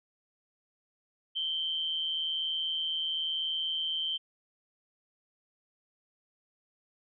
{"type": "tone with amplitude modulation", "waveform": "sine", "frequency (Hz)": 3118, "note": "G7", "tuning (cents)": -10, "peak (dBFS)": -27, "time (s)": [1.35, 4.18], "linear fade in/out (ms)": 20, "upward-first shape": "sine", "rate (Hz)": 161, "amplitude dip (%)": 55, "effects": []}